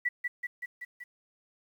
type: tone with echo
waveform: sine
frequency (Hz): 1957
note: B6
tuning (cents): -16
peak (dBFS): -25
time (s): 0.05-0.09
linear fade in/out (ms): 10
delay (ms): 190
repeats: 5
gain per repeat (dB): -3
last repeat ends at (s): 1.04
effects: 10-bit